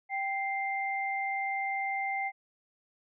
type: tone pair together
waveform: sine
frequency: 782.6 / 2093 Hz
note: G5 / C7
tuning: -3 / 0 cents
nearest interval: octave + perfect fourth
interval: 1703 cents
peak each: -32 / -33 dBFS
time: 0.09-2.32 s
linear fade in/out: 50 ms
effects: none